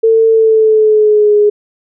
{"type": "tone with pitch glide", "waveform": "sine", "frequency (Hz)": [448.9, 416.4], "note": ["A4", "G#4"], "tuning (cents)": [35, 5], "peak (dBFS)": -5, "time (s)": [0.03, 1.5], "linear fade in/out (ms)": 10, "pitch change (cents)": -130, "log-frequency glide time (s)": [0.28, 1.35], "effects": []}